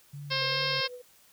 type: tone with vibrato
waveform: sine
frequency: 140.2 Hz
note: C#3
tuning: 20 cents sharp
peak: -38 dBFS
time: 0.13-0.81 s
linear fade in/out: 10 ms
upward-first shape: sine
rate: 2.4 Hz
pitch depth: 52 cents each way
type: harmonic tone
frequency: 532 Hz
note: C5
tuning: 29 cents sharp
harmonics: 1 / 2 / 3 / 4 / 5 / 6 / 7 / 8 / 9 / 10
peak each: -36 / -36 / -36 / -36 / -36 / -36 / -36 / -36 / -36 / -36 dBFS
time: 0.3-0.88 s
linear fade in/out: 20 ms
type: tone with tremolo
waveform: sine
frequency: 494 Hz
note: B4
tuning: in tune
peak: -38 dBFS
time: 0.41-1.02 s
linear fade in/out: 10 ms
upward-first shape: triangle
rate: 9.9 Hz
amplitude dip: 60%
effects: white hiss -60 dBFS RMS until 1.32 s